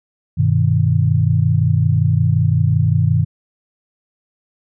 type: chord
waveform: sine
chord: G augmented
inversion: none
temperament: equal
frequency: 98 / 123.47 / 155.56 Hz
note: G2 / B2 / D#3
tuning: 0 / 0 / 0 cents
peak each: -16 dBFS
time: 0.37-3.25 s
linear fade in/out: 20 ms
effects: none